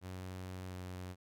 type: tone with pitch glide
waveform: sawtooth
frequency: 92.5 to 91.33 Hz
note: F#2 to F#2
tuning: 0 to -22 cents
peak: -39 dBFS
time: 0.01-1.16 s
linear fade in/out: 50 ms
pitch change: -22 cents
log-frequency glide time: 0.68-0.73 s
effects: none